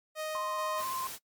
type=tone with tremolo; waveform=sawtooth; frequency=622.3 Hz; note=D#5; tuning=in tune; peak=-30 dBFS; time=0.15-0.85 s; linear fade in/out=50 ms; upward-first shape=square; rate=2.3 Hz; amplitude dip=25%
type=tone with vibrato; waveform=sine; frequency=1046.5 Hz; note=C6; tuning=in tune; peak=-33 dBFS; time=0.35-1.07 s; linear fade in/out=0 ms; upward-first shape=square; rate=16 Hz; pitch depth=16 cents each way
type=noise; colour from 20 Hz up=white; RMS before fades=-41 dBFS; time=0.76-1.19 s; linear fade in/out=50 ms
effects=noise-tail reverb RT60 0.1 s tail -22 dB re dry + MP3 96 kbps